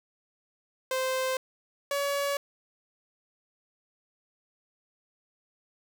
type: tone pair in turn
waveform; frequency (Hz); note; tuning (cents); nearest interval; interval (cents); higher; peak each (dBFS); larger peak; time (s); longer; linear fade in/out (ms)
sawtooth; 520 / 565.3; C5 / C#5; -11 / +34; minor second; 145; second; -23; neither; 0.91-1.37 / 1.91-2.37; neither; 2
effects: 9-bit